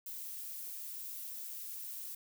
violet noise, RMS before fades -44 dBFS, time 0.06-2.15 s, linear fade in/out 5 ms, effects none

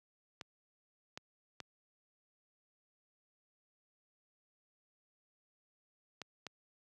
clicks, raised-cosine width 0.2 ms, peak -26 dBFS, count 5, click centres 0.412 / 1.175 / 1.603 / 6.217 / 6.467 s, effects high-pass 100 Hz 12 dB/octave

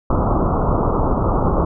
pink low-pass noise, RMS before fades -17 dBFS, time 0.1-1.65 s, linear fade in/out 5 ms, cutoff 1300 Hz, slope 96 dB/octave, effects none

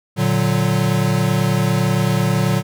square chord, Bb augmented, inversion none, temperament equal, 116.54 / 146.83 / 185 Hz, Bb2 / D3 / F#3, 0 / 0 / 0 cents, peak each -20 dBFS, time 0.16-2.63 s, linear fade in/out 50 ms, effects none

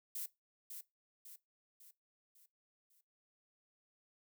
violet noise with echo, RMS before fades -42 dBFS, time 0.15-0.26 s, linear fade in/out 5 ms, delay 550 ms, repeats 5, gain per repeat -6 dB, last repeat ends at 3.01 s, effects noise-tail reverb RT60 0.2 s tail -19 dB re dry

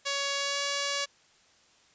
5% pulse tone with pitch glide, 560 to 564.9 Hz, C#5 to C#5, +18 to +33 cents, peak -17 dBFS, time 0.05-1.06 s, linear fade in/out 20 ms, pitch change +15 cents, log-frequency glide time 0.36-0.6 s, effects white hiss -62 dBFS RMS until 1.94 s + resampled to 16000 Hz

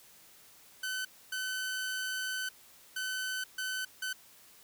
sawtooth tone bursts at uneven times, 1518 Hz, F#6, 44 cents sharp, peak -30 dBFS, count 5, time 0.83-1.05 / 1.32-2.49 / 2.96-3.44 / 3.58-3.85 / 4.02-4.13 s, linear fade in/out 5 ms, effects white hiss -58 dBFS RMS until 4.63 s

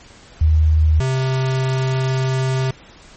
sine / square tone pair in turn, 78.1 / 131.35 Hz, D#2 / C3, +7 / +7 cents, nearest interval major sixth, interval 900 cents, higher second, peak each -10 / -17 dBFS, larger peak first, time 0.41-1 / 1-2.71 s, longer second, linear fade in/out 5 ms, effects pink hiss -44 dBFS RMS until 3.16 s + MP3 32 kbps

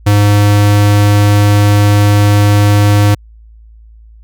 square tone, 102.9 Hz, G#2, 16 cents flat, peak -6 dBFS, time 0.06-3.15 s, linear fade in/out 10 ms, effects added 55 Hz sine -35 dBFS peak until 4.23 s

